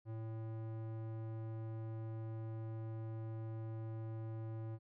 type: tone with low-pass filter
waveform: square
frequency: 111.6 Hz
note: A2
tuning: 25 cents sharp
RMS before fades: -44 dBFS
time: 0.05-4.79 s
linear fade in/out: 50 ms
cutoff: 920 Hz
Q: 0.53
effects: none